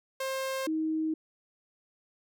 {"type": "tone pair in turn", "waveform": ["sawtooth", "sine"], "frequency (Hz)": [531, 315.7], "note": ["C5", "D#4"], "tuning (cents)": [25, 25], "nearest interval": "major sixth", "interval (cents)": 900, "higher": "first", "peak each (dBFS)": [-27, -27], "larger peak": "neither", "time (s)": [[0.2, 0.67], [0.67, 1.14]], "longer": "neither", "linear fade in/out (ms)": 5, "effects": []}